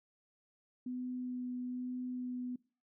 sine tone with vibrato, 250 Hz, B3, 21 cents sharp, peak -37 dBFS, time 0.86-2.56 s, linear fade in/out 5 ms, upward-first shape sine, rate 1.1 Hz, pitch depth 9 cents each way, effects noise-tail reverb RT60 0.4 s tail -23 dB re dry

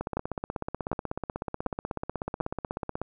two click trains, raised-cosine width 1 ms, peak -14 / -17 dBFS, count 4 / 50, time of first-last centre 0.17-2.409 / 0.01-3.016 s, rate 1.34 / 16.3 Hz, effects none

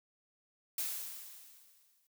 blue noise with exponential decay, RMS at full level -35 dBFS, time 0.78-2.07 s, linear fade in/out 2 ms, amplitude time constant 280 ms, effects noise-tail reverb RT60 0.1 s tail -26 dB re dry

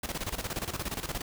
pink noise with tremolo, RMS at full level -33 dBFS, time 0.03-1.22 s, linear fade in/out 5 ms, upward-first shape square, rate 17 Hz, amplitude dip 75%, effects none

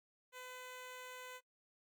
10% pulse tone, 505 Hz, B4, 39 cents sharp, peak -40 dBFS, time 0.32-1.41 s, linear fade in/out 50 ms, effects noise-tail reverb RT60 0.1 s tail -20 dB re dry + MP3 96 kbps

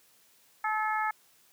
harmonic tone, 431.5 Hz, A4, 34 cents flat, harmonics 2 / 3 / 4 / 5, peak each -30 / -32 / -34 / -38 dBFS, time 0.64-1.11 s, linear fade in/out 5 ms, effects white hiss -63 dBFS RMS until 1.52 s + high-pass 100 Hz 12 dB/octave

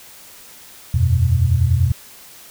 sine chord, E suspended second, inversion none, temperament equal, 82.41 / 92.5 / 123.47 Hz, E2 / F#2 / B2, 0 / 0 / 0 cents, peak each -17 dBFS, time 0.94-1.92 s, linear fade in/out 5 ms, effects white hiss -42 dBFS RMS until 2.5 s

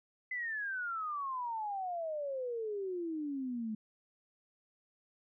sine exponential sweep, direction down, 2040 to 212.4 Hz, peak -35 dBFS, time 0.31-3.75 s, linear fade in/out 5 ms, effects none

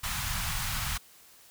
pink band-stop noise, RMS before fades -32 dBFS, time 0.03-0.98 s, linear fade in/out 10 ms, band 160 to 910 Hz, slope 24 dB/octave, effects white hiss -56 dBFS RMS until 1.5 s

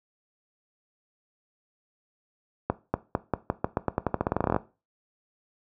accelerating click train, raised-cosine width 1 ms, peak -9 dBFS, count 22, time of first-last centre 2.7-4.563 s, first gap 240 ms, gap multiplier 0.88, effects noise-tail reverb RT60 0.3 s tail -17 dB re dry + high-pass 60 Hz 12 dB/octave

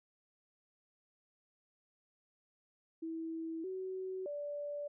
sine tone with pitch steps, 325.6 / 375.6 / 582 Hz, E4 / F#4 / D5, -21 / +26 / -16 cents, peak -38 dBFS, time 3.02-4.88 s, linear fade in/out 10 ms, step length 620 ms, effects none

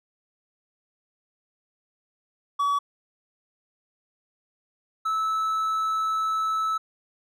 triangle tone pair in turn, 1137 / 1306.1 Hz, C#6 / E6, +44 / -16 cents, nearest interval major second, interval 240 cents, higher second, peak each -19 / -21 dBFS, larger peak first, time 2.59-2.79 / 5.05-6.78 s, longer second, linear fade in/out 10 ms, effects none

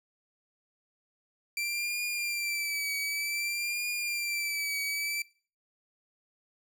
sawtooth tone with vibrato, 2346 Hz, D7, 2 cents flat, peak -27 dBFS, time 1.57-5.22 s, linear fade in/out 2 ms, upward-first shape triangle, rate 0.54 Hz, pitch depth 61 cents each way, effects noise-tail reverb RT60 0.4 s tail -21 dB re dry

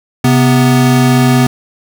square tone pair together, 132 / 248.1 Hz, C3 / B3, +16 / +8 cents, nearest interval major seventh, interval 1092 cents, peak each -10 dBFS, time 0.24-1.47 s, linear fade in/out 5 ms, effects none

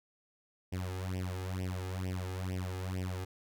sawtooth tone with flanger, 92.5 Hz, F#2, in tune, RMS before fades -37 dBFS, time 0.72-3.25 s, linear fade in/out 10 ms, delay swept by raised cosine 0.36 to 2.46 ms, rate 2.2 Hz, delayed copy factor +1, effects none

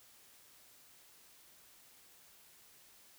silence, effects white hiss -62 dBFS RMS until 3.18 s

